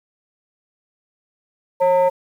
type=tone pair together; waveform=sine; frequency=541.3 / 911 Hz; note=C#5 / A#5; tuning=-41 / -40 cents; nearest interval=major sixth; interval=901 cents; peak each=-12 / -16 dBFS; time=1.8-2.1 s; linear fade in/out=20 ms; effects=tanh soft clip ceiling -9 dBFS + 8-bit